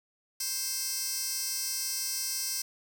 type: tone with high-pass filter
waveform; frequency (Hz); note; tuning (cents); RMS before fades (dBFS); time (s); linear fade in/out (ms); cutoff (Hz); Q
15% pulse; 526; C5; +9; -33; 0.4-2.62; 5; 6100; 1.5
effects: none